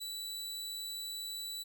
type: tone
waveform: sawtooth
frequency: 3951 Hz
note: B7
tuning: in tune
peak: -36 dBFS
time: 0-1.64 s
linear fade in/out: 20 ms
effects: none